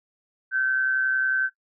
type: tone with amplitude modulation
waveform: sine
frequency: 1540 Hz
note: G6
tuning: 31 cents flat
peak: -18 dBFS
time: 0.51-1.5 s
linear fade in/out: 50 ms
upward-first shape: sine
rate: 131 Hz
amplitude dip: 50%
effects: noise-tail reverb RT60 0.1 s tail -18 dB re dry